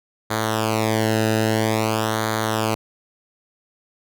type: tone with flanger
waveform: sawtooth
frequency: 110 Hz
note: A2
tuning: in tune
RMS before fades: -21 dBFS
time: 0.3-2.75 s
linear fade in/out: 10 ms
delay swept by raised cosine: 0.37 to 0.9 ms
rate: 0.5 Hz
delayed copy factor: -0.8
effects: none